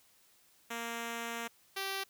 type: tone pair in turn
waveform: 5% pulse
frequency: 232.5 / 389 Hz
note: A#3 / G4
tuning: -4 / -13 cents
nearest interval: major sixth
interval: 891 cents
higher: second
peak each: -26 / -24 dBFS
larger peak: second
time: 0.7-1.48 / 1.76-2.04 s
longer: first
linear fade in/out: 10 ms
effects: white hiss -66 dBFS RMS until 2.09 s